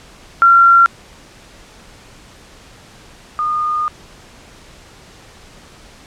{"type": "tone pair in turn", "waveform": "sine", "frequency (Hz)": [1372, 1222.3], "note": ["F6", "D#6"], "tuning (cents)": [-31, -31], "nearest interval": "major second", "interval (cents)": 200, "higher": "first", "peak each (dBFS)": [-5, -15], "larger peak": "first", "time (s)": [[0.42, 0.86], [3.39, 3.88]], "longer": "second", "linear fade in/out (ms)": 0, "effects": ["pink hiss -42 dBFS RMS until 6.06 s", "low-pass 8000 Hz 12 dB/octave"]}